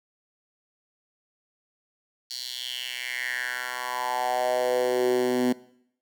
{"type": "tone with high-pass filter sweep", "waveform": "10% pulse", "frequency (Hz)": 125.1, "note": "B2", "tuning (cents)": 23, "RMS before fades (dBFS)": -27, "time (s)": [2.3, 5.53], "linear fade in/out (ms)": 10, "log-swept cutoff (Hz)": [4500, 250], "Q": 4.5, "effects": ["noise-tail reverb RT60 0.7 s tail -20 dB re dry"]}